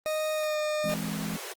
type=tone with pitch glide; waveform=40% pulse; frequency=620 to 608.3 Hz; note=D#5 to D#5; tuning=-6 to -39 cents; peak=-26 dBFS; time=0.06-0.94 s; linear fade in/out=0 ms; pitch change=-33 cents; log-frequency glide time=0.33-0.58 s
type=chord; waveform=triangle; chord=E augmented; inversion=none; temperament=equal; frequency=164.81 / 207.7 / 261.6 Hz; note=E3 / G#3 / B#3; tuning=0 / 0 / 0 cents; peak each=-33 / -32 / -37 dBFS; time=0.84-1.37 s; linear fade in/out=5 ms
type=high-pass noise; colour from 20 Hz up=pink; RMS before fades=-39 dBFS; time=0.88-1.54 s; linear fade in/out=20 ms; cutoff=360 Hz; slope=96 dB/octave
effects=Opus 24 kbps